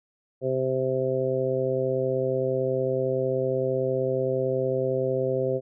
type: harmonic tone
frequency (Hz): 130.81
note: C3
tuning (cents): 0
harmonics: 1 / 2 / 3 / 4 / 5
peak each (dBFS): -31 / -35 / -27 / -26 / -34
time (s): 0.41-5.61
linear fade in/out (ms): 50
effects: none